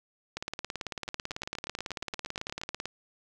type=two click trains; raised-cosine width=0.2 ms; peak=-17 / -21 dBFS; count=46 / 14; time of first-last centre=0.37-2.856 / 1.08-2.615 s; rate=18.1 / 8.47 Hz; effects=none